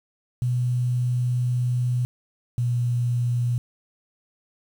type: tone pair in turn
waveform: sine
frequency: 123.47 / 121 Hz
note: B2 / B2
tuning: 0 / -35 cents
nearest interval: unison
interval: 35 cents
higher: first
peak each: -20 dBFS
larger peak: neither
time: 0.42-2.05 / 2.58-3.58 s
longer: first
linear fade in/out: 0 ms
effects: 8-bit